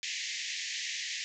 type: band-pass noise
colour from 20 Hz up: pink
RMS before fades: -37 dBFS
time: 0.03-1.24 s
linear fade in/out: 0 ms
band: 1800 to 7200 Hz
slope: 96 dB/octave
effects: none